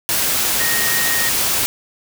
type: tone in noise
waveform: sine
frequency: 1864.7 Hz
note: A#6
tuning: in tune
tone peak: -21 dBFS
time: 0.6-1.29 s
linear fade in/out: 0 ms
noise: white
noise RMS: -18 dBFS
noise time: 0.09-1.66 s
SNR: -6 dB
effects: none